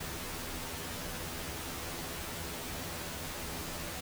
pink noise with comb filter, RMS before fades -40 dBFS, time 0-4.01 s, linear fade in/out 10 ms, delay 12 ms, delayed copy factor +0.95, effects none

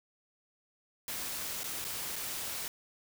white noise with dropouts, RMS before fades -38 dBFS, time 1.08-2.68 s, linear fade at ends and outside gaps 1 ms, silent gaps 1.634-1.641 / 1.843-1.849 / 2.158-2.162 s, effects none

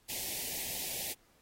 white band-stop noise, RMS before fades -38 dBFS, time 0.08-1.14 s, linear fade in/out 20 ms, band 870 to 1900 Hz, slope 48 dB/octave, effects pink hiss -68 dBFS RMS until 1.41 s + AAC 48 kbps

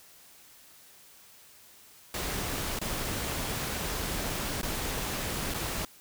pink noise with dropouts, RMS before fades -33 dBFS, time 2.14-5.85 s, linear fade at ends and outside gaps 2 ms, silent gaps 2.79-2.814 / 4.615-4.63 / 5.539-5.543 s, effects white hiss -55 dBFS RMS until 6 s

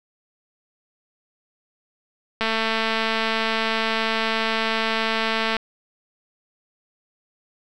click train, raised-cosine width 0.3 ms, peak -7 dBFS, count 705, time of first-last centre 2.41-5.567 s, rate 223 Hz, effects none

